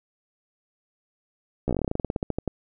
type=slowing click train; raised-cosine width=2 ms; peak=-12 dBFS; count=20; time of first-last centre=1.68-2.477 s; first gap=14 ms; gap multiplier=1.11; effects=none